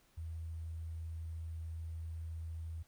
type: tone with sample-and-hold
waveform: sine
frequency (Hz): 81.5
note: E2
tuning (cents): -19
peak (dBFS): -40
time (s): 0.17-2.83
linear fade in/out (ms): 10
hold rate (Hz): 8820
effects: pink hiss -70 dBFS RMS until 2.87 s